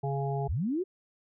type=harmonic tone; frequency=138.59 Hz; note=C#3; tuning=in tune; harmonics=1 / 3 / 5 / 6; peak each=-30 / -35 / -37 / -38 dBFS; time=0.03-0.48 s; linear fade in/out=10 ms
type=linear sweep; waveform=sine; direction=up; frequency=45.44 to 392 Hz; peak=-27 dBFS; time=0.48-0.84 s; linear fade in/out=20 ms
effects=none